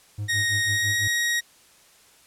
triangle tone with tremolo, 103.8 Hz, G#2, in tune, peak -24 dBFS, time 0.18-1.08 s, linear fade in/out 5 ms, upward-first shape sine, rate 6 Hz, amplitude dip 95%
sawtooth tone with pitch glide, 1868 to 1888.6 Hz, A#6 to A#6, +3 to +22 cents, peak -18 dBFS, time 0.28-1.41 s, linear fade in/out 20 ms, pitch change +19 cents, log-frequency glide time 0.64-0.94 s
effects white hiss -55 dBFS RMS until 2.26 s + low-pass 11000 Hz 12 dB/octave

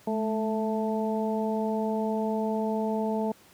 harmonic tone with a mistuned harmonic, 220 Hz, A3, in tune, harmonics 1 / 2 / 3 / 4, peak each -28 / -31 / -33 / -34 dBFS, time 0.07-3.32 s, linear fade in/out 5 ms, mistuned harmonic 1, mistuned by -36 cents, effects pink hiss -56 dBFS RMS until 3.53 s + high-pass 100 Hz 12 dB/octave

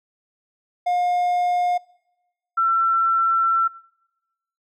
triangle / sine tone pair in turn, 713 / 1346 Hz, F5 / E6, +36 / +36 cents, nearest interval major seventh, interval 1100 cents, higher second, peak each -16 dBFS, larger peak neither, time 0.86-1.78 / 2.57-3.68 s, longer second, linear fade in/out 10 ms, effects noise-tail reverb RT60 1.0 s tail -24 dB re dry

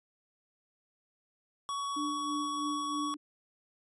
square tone, 1123 Hz, C#6, 22 cents sharp, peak -34 dBFS, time 1.69-3.14 s, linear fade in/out 0 ms
sine tone with tremolo, 296.3 Hz, D4, 15 cents sharp, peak -33 dBFS, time 1.96-3.17 s, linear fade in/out 10 ms, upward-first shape sine, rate 3.1 Hz, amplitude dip 60%
effects resampled to 24000 Hz

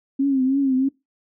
sine tone with vibrato, 268.3 Hz, C4, 44 cents sharp, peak -16 dBFS, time 0.19-0.89 s, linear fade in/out 10 ms, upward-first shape triangle, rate 3.1 Hz, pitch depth 86 cents each way, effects noise-tail reverb RT60 0.2 s tail -21 dB re dry

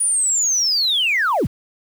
sine linear sweep, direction down, 9670 to 48.95 Hz, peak -14 dBFS, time 0-1.47 s, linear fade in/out 10 ms, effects tanh soft clip ceiling -12 dBFS + 7-bit

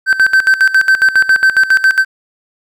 triangle tone with tremolo, 1548 Hz, G6, 22 cents flat, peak -3 dBFS, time 0.06-2.05 s, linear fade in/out 50 ms, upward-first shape square, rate 7.3 Hz, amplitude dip 80%, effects none

